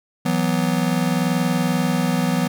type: chord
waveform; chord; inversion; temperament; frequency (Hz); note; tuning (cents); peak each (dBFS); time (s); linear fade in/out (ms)
square; E suspended second; none; just; 164.81 / 185.42 / 247.2; E3 / F#3 / B3; 0 / +4 / +2; -23; 0.25-2.48; 10
effects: none